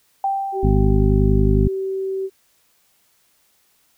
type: tone with exponential decay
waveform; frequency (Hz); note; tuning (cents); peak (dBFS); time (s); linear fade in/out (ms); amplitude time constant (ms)
sine; 784; G5; 0; -16; 0.24-1.67; 2; 310
type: tone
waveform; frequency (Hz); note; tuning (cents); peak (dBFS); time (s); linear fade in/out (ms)
sine; 384.1; G4; -35; -21; 0.52-2.3; 50
type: harmonic tone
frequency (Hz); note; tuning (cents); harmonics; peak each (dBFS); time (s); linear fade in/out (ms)
51; G#1; -31; 1 / 2 / 3 / 4 / 5; -16 / -19 / -21 / -22 / -23; 0.63-1.68; 5
effects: white hiss -61 dBFS RMS until 3.97 s